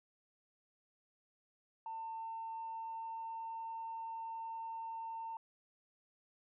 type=tone with pitch glide; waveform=sine; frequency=899 to 905.3 Hz; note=A5 to A5; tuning=+37 to +49 cents; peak=-40 dBFS; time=1.86-5.37 s; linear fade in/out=2 ms; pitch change=+12 cents; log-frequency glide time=2.13-3.49 s; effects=tanh soft clip ceiling -36 dBFS